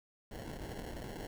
pink noise with sample-and-hold, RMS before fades -44 dBFS, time 0.31-1.27 s, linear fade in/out 5 ms, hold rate 1225 Hz, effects none

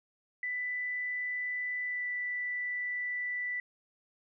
sine tone with pitch glide, 1988 to 1975.4 Hz, B6 to B6, +11 to 0 cents, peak -32 dBFS, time 0.43-3.6 s, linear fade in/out 2 ms, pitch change -11 cents, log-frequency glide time 1.84-2.06 s, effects none

